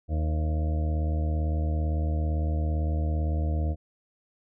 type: harmonic tone with a mistuned harmonic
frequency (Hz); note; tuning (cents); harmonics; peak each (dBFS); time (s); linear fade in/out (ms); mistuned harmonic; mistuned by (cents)
77.78; D#2; 0; 1 / 2 / 3 / 4 / 6 / 7 / 8 / 9; -24 / -35 / -41 / -38 / -44 / -42 / -48 / -42; 0.08-3.76; 50; 9; -26
effects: none